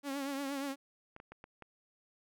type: tone with vibrato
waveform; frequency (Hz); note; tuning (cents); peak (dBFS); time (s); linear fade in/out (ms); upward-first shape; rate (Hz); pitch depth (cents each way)
sawtooth; 277.2; C#4; 0; -32; 0.03-0.76; 50; triangle; 8.5; 66
type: clicks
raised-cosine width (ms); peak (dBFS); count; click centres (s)
0.5; -34; 5; 1.164 / 1.201 / 1.32 / 1.441 / 1.623
effects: none